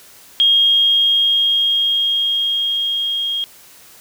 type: tone with level ramp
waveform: sine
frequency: 3250 Hz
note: G#7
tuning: 38 cents flat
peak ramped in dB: -9 to -18 dBFS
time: 0.4-3.44 s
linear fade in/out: 0 ms
effects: white hiss -44 dBFS RMS until 4 s